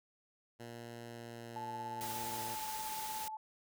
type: tone with pitch glide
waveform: 10% pulse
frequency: 117.7 to 115.61 Hz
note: A#2 to A#2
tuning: +17 to -14 cents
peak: -38 dBFS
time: 0.59-2.56 s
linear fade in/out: 20 ms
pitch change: -31 cents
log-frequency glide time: 1.03-2.21 s
type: tone with tremolo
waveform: sine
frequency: 870 Hz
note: A5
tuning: 20 cents flat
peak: -39 dBFS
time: 1.56-3.37 s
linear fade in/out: 2 ms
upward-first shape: sine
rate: 17 Hz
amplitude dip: 35%
type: noise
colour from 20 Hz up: white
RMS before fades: -44 dBFS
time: 2.01-3.28 s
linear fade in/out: 0 ms
effects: none